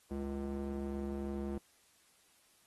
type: tone with band-pass filter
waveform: square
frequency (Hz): 69.3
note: C#2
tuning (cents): 0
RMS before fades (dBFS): -39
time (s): 0.11-1.58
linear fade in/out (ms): 0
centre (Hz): 290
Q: 1.7
effects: white hiss -68 dBFS RMS until 2.66 s + AAC 32 kbps